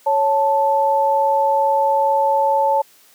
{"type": "tone pair together", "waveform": "sine", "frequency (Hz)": [554.4, 878.8], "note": ["C#5", "A5"], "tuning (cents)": [0, -2], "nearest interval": "minor sixth", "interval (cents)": 798, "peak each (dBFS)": [-18, -15], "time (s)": [0.06, 2.82], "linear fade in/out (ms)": 10, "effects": ["white hiss -51 dBFS RMS until 3.14 s", "high-pass 200 Hz 12 dB/octave"]}